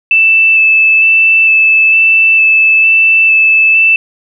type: tone with vibrato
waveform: sine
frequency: 2637 Hz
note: E7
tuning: in tune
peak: -4 dBFS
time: 0.11-3.96 s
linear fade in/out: 2 ms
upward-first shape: square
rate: 1.1 Hz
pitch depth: 9 cents each way
effects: none